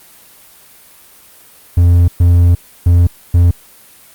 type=tone bursts at uneven times; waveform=triangle; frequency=86.9 Hz; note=F2; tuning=8 cents flat; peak=-3 dBFS; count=4; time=1.77-2.08 / 2.2-2.55 / 2.86-3.07 / 3.34-3.51 s; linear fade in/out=5 ms; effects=white hiss -42 dBFS RMS until 4.14 s + Opus 32 kbps